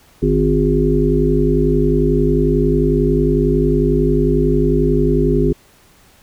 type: harmonic tone with a mistuned harmonic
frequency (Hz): 51.1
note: G#1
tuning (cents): -27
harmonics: 1 / 3 / 5 / 7 / 8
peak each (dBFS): -18 / -18 / -18 / -18 / -18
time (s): 0.22-5.53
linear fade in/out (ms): 10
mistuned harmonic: 5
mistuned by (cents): +17
effects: pink hiss -50 dBFS RMS until 6.22 s